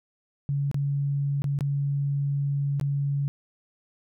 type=tone with dropouts; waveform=sine; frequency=141.1 Hz; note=C#3; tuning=31 cents sharp; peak=-23 dBFS; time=0.49-3.28 s; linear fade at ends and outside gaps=0 ms; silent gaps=0.714-0.744 / 1.42-1.442 / 1.589-1.608 / 2.798-2.812 s; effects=none